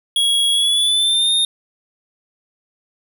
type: tone with pitch glide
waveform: square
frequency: 3322 to 3665 Hz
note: G#7 to A#7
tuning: 0 to -30 cents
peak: -14 dBFS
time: 0.16-1.45 s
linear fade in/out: 2 ms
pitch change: +170 cents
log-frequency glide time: 0.51-1.33 s
effects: none